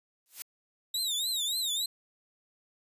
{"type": "noise with exponential growth", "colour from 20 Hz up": "blue", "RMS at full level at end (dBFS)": -33, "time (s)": [0.26, 0.42], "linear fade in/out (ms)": 0, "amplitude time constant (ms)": 34}
{"type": "tone with vibrato", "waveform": "sawtooth", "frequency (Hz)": 3778, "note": "A#7", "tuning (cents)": 22, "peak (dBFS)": -26, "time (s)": [0.94, 1.86], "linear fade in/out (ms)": 5, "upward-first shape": "triangle", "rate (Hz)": 3.5, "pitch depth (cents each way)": 180}
{"effects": ["resampled to 32000 Hz"]}